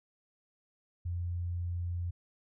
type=tone; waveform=sine; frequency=87.31 Hz; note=F2; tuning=in tune; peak=-32 dBFS; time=1.05-2.11 s; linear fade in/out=10 ms; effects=none